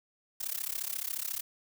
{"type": "noise with amplitude modulation", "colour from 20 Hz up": "blue", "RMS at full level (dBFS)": -32, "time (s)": [0.4, 1.41], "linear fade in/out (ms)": 10, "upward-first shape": "sine", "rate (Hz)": 34.2, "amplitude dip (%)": 95, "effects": []}